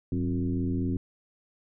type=tone with frequency modulation; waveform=sine; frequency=182.9 Hz; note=F#3; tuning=20 cents flat; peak=-25 dBFS; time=0.12-0.97 s; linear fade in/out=2 ms; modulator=84.5 Hz; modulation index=1.6; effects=none